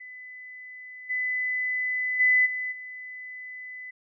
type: tone with level steps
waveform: sine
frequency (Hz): 2006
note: B6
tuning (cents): +26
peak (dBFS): -40 / -25 / -17 / -28 / -37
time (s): 0-3.91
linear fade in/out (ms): 10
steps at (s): 1.09 / 2.19 / 2.45 / 2.71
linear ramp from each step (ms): 20
effects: none